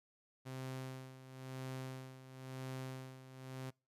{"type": "tone with tremolo", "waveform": "sawtooth", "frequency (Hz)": 130.81, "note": "C3", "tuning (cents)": 0, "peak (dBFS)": -38, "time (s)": [0.45, 3.71], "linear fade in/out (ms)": 20, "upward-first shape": "sine", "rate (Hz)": 0.98, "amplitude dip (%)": 75, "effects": ["noise-tail reverb RT60 0.3 s tail -26 dB re dry", "resampled to 32000 Hz"]}